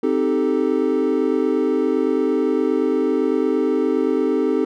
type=chord; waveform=triangle; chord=A half-diminished seventh; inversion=first; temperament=equal; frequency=261.6 / 311.1 / 392 / 440 Hz; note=C4 / Eb4 / G4 / A4; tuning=0 / 0 / 0 / 0 cents; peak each=-20 dBFS; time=0.03-4.65 s; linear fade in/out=5 ms; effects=none